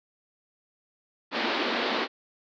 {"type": "band-pass noise", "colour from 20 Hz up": "pink", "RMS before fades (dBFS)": -28, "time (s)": [1.31, 2.08], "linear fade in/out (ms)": 50, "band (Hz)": [230, 4500], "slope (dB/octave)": 48, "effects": []}